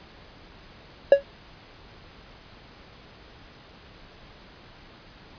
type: tone with exponential decay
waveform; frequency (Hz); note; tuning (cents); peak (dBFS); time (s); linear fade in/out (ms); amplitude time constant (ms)
triangle; 559; C#5; +14; -4; 1.12-1.23; 2; 22
effects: pink hiss -49 dBFS RMS until 5.38 s + resampled to 11025 Hz